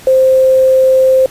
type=tone with quantisation; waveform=sine; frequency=523.3 Hz; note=C5; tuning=in tune; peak=-5 dBFS; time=0.07-1.26 s; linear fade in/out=2 ms; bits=5; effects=pink hiss -36 dBFS RMS until 1.3 s + resampled to 32000 Hz